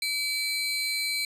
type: tone pair together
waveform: 40% pulse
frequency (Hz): 2300 / 4098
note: D7 / C8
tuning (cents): -37 / -37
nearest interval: minor seventh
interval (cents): 1000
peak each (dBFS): -29 / -28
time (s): 0.02-1.25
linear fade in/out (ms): 2
effects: resampled to 32000 Hz